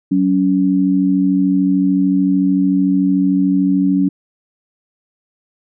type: tone pair together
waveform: sine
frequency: 187.6 / 281.1 Hz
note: F#3 / C#4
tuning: +24 / +24 cents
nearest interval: perfect fifth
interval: 700 cents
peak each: -15 / -13 dBFS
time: 0.11-4.09 s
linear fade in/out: 10 ms
effects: none